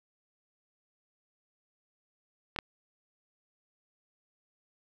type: clicks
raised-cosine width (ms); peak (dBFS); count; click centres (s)
0.3; -19 / -14; 2; 2.562 / 2.588
effects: 8-bit